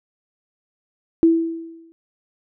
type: tone with exponential decay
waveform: sine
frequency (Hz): 329.6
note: E4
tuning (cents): 0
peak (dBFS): -8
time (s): 1.23-1.92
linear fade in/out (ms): 0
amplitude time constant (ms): 150
effects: none